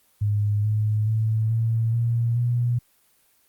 sine tone with pitch steps, 103.83 / 107 / 110.26 / 113.62 / 117.09 / 120.66 Hz, G#2 / A2 / A2 / A#2 / A#2 / B2, 0 / -48 / +4 / -44 / +8 / -40 cents, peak -19 dBFS, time 0.21-2.79 s, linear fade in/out 10 ms, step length 430 ms, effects white hiss -62 dBFS RMS until 3.48 s + Opus 24 kbps

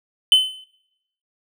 triangle tone with exponential decay, 3044 Hz, F#7, 48 cents sharp, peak -5 dBFS, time 0.32-0.64 s, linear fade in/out 1 ms, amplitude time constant 68 ms, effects noise-tail reverb RT60 0.9 s tail -24 dB re dry

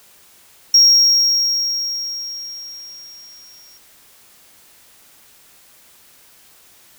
triangle tone with exponential decay, 5588 Hz, F8, in tune, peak -4 dBFS, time 0.74-3.78 s, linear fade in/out 5 ms, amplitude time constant 660 ms, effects tanh soft clip ceiling -1 dBFS + white hiss -49 dBFS RMS until 6.98 s

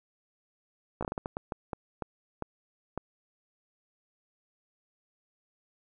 slowing click train, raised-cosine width 1 ms, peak -19 dBFS, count 13, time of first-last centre 1.01-2.976 s, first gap 16 ms, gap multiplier 1.38, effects none

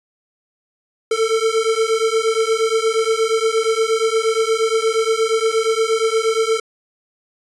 square beating tone pair, 442.3 / 450.8 Hz, A4 / A4, +9 / +42 cents, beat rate 8.5 Hz, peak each -19 dBFS, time 1.11-6.6 s, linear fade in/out 5 ms, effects resampled to 22050 Hz

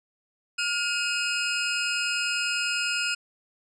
25% pulse tone pair together, 1420 / 2530 Hz, F6 / D#7, +28 / +28 cents, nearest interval minor seventh, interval 1000 cents, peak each -24 dBFS, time 0.58-3.15 s, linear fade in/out 10 ms, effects resampled to 22050 Hz

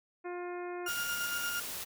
harmonic tone, 354.2 Hz, F4, 24 cents sharp, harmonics 1 / 2 / 3 / 4 / 5 / 6 / 7, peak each -38 / -44 / -48 / -50 / -52 / -54 / -55 dBFS, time 0.24-0.89 s, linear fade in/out 20 ms
35% pulse tone with tremolo, 1412 Hz, F6, 19 cents sharp, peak -31 dBFS, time 0.86-1.6 s, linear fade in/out 5 ms, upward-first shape square, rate 8.7 Hz, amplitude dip 30%
white noise, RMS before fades -40 dBFS, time 0.87-1.85 s, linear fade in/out 20 ms
effects none

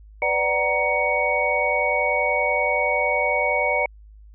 sine tone cluster, 499.4 / 590 / 754 / 938 / 2235 Hz, B4 / D5 / F#5 / A#5 / C#7, +19 / +8 / +32 / +11 / +14 cents, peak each -27 / -24 / -28 / -27 / -22 dBFS, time 0.22-3.86 s, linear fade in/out 2 ms, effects added 52 Hz sine -43 dBFS peak until 4.34 s

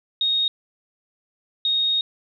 sine tone pair in turn, 3729 / 3729 Hz, A#7 / A#7, 0 / 0 cents, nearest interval unison, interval 0 cents, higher neither, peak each -18 dBFS, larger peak neither, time 0.21-0.48 / 1.65-2.01 s, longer second, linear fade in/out 2 ms, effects none

